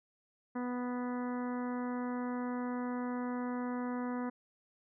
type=harmonic tone; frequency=246.9 Hz; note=B3; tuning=in tune; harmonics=1 / 2 / 3 / 4 / 5 / 6 / 7 / 8; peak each=-35 / -43 / -47 / -45 / -49 / -52 / -54 / -56 dBFS; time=0.55-4.3 s; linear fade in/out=10 ms; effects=none